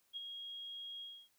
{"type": "tone with ADSR envelope", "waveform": "sine", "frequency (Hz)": 3278, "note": "G#7", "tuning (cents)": -23, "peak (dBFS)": -39, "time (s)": [0.13, 1.29], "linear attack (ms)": 35, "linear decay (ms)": 23, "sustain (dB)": -5, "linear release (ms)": 280, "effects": ["white hiss -75 dBFS RMS until 1.38 s"]}